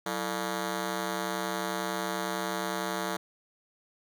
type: ring-modulated tone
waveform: 10% pulse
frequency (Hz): 260.1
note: C4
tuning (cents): -10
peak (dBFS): -19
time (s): 0.06-3.17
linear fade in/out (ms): 5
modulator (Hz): 74.5
effects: none